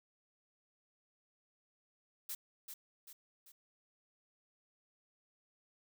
blue noise with echo, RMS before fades -42 dBFS, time 2.29-2.35 s, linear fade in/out 5 ms, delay 390 ms, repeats 3, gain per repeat -6 dB, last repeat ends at 3.52 s, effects none

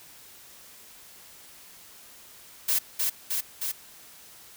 blue noise with echo, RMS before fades -24 dBFS, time 2.68-2.79 s, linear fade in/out 10 ms, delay 310 ms, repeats 3, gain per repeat -2 dB, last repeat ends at 3.72 s, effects white hiss -50 dBFS RMS until 4.56 s

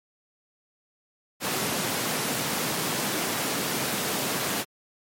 pink high-pass noise, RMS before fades -28 dBFS, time 1.4-4.65 s, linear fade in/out 50 ms, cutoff 140 Hz, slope 24 dB/octave, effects MP3 64 kbps

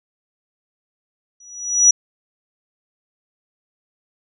sine tone with exponential growth, 5850 Hz, F#8, 21 cents flat, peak -5 dBFS, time 1.4-1.91 s, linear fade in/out 5 ms, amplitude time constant 110 ms, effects none

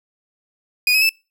30% pulse tone with pitch steps, 2470 / 2550 / 2632 Hz, D#7 / D#7 / E7, -13 / +42 / -3 cents, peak -10 dBFS, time 0.87-1.092 s, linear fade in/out 2 ms, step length 74 ms, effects noise-tail reverb RT60 0.3 s tail -26 dB re dry

